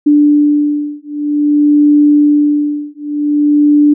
sine beating tone pair, 294 / 294.52 Hz, D4 / D4, +2 / +5 cents, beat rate 0.52 Hz, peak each -10 dBFS, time 0.06-3.94 s, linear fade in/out 10 ms, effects none

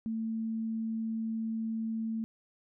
sine tone, 223.6 Hz, A3, 28 cents sharp, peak -31 dBFS, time 0.06-2.24 s, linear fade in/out 0 ms, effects none

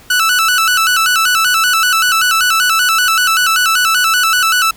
sawtooth tone with vibrato, 1396.9 Hz, F6, in tune, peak -6 dBFS, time 0.1-4.71 s, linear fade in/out 5 ms, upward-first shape square, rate 5.2 Hz, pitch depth 100 cents each way, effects pink hiss -42 dBFS RMS until 4.76 s

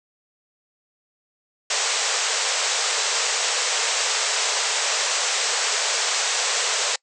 white band-pass noise, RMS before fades -23 dBFS, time 1.7-6.96 s, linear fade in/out 5 ms, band 410 to 8100 Hz, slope 96 dB/octave, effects noise-tail reverb RT60 0.1 s tail -26 dB re dry

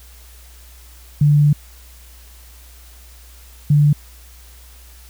sine tone bursts at uneven times, 146.83 Hz, D3, in tune, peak -9 dBFS, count 2, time 1.21-1.53 / 3.7-3.93 s, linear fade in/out 5 ms, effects added 60 Hz sine -41 dBFS peak until 5.09 s + white hiss -47 dBFS RMS until 5.09 s

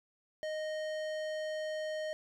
sine tone with tanh clipping, 620 Hz, D#5, 6 cents flat, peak -37 dBFS, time 0.43-2.13 s, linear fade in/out 0 ms, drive 17 dB, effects none

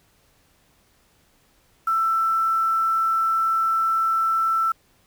sine tone with quantisation, 1331 Hz, E6, 16 cents sharp, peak -18 dBFS, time 1.87-4.72 s, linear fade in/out 5 ms, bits 7, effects pink hiss -61 dBFS RMS until 5.06 s

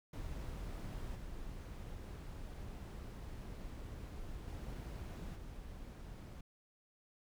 brown noise with level steps, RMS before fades -44 / -47 / -45 / -49 dBFS, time 0.13-6.41 s, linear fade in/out 5 ms, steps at 1.15 / 4.47 / 5.35 s, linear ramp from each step 10 ms, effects none

